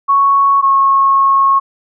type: tone pair in turn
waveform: sine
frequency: 1108.7 / 1092.8 Hz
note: C#6 / C#6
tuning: 0 / -25 cents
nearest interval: unison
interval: 25 cents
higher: first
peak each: -7 dBFS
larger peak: neither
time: 0.08-0.62 / 0.62-1.6 s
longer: second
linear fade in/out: 20 ms
effects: none